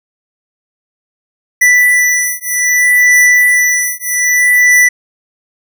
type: beating tone pair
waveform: square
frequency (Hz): 1975.5 / 1976.13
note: B6 / B6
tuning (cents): 0 / +1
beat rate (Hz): 0.63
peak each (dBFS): -11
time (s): 1.61-4.89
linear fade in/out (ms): 10
effects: none